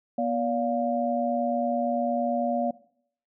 sine tone cluster, 241.6 / 575 / 704 Hz, B3 / D5 / F5, -38 / -37 / +14 cents, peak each -28 dBFS, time 0.18-2.71 s, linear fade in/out 5 ms, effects noise-tail reverb RT60 0.6 s tail -19 dB re dry

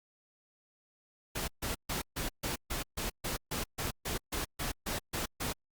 pink noise bursts, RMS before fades -35 dBFS, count 16, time 1.35-5.53 s, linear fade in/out 10 ms, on 130 ms, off 140 ms, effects Opus 48 kbps

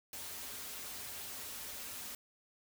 white noise with comb filter, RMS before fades -45 dBFS, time 0.13-2.15 s, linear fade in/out 2 ms, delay 6 ms, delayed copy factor -0.5, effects none

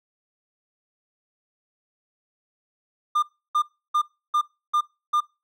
triangle tone bursts, 1203 Hz, D6, 41 cents sharp, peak -16 dBFS, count 6, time 3.15-5.206 s, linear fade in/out 10 ms, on 76 ms, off 320 ms, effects noise-tail reverb RT60 0.3 s tail -24 dB re dry

